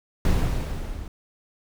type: noise with level ramp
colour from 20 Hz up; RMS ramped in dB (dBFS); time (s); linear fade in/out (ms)
brown; -18 to -36; 0.25-1.08; 2
effects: none